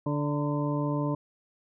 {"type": "harmonic tone with a mistuned harmonic", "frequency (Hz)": 146.1, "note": "D3", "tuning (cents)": -9, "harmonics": [1, 2, 3, 4, 6, 7], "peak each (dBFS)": [-29, -30, -38, -35, -40, -37], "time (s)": [0.06, 1.15], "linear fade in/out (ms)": 5, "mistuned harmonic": 6, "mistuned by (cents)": 60, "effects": []}